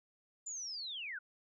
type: linear sweep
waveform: sine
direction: down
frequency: 7180 to 1401 Hz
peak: -40 dBFS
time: 0.46-1.19 s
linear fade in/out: 10 ms
effects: none